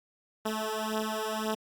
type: beating tone pair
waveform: 10% pulse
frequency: 216.5 / 218.4 Hz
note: A3 / A3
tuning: -28 / -13 cents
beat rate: 1.9 Hz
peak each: -25 dBFS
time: 0.45-1.55 s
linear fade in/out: 10 ms
effects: Opus 48 kbps